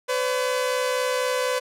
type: tone pair together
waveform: sawtooth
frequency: 505 / 569 Hz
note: B4 / C#5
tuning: +39 / +45 cents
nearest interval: major second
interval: 206 cents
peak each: -19 / -25 dBFS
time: 0.08-1.6 s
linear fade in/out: 20 ms
effects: low-pass 12000 Hz 12 dB/octave